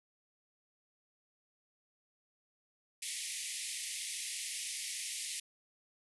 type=band-pass noise; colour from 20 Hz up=white; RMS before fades=-41 dBFS; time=3.02-5.4 s; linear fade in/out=5 ms; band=1900 to 11000 Hz; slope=96 dB/octave; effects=none